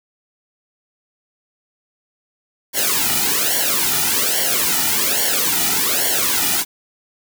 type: noise with flanger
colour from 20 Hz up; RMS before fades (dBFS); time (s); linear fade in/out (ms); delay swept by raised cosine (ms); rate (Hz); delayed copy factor
white; -18; 2.73-6.65; 50; 0.79 to 1.89; 1.2; -0.95
effects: none